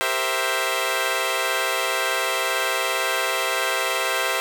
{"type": "chord", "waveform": "10% pulse", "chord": "C dominant seventh", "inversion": "second", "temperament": "equal", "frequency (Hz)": [392, 466.2, 523.3, 659.3], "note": ["G4", "Bb4", "C5", "E5"], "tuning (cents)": [0, 0, 0, 0], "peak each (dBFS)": [-21, -21, -17, -17], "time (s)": [0.01, 4.4], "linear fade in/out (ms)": 0, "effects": []}